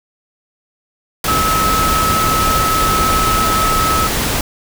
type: tone in noise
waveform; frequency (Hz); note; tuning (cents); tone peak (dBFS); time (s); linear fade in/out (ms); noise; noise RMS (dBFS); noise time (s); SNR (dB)
sine; 1294; E6; -32; -14; 1.28-4.07; 2; pink; -17; 1.24-4.41; 0
effects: none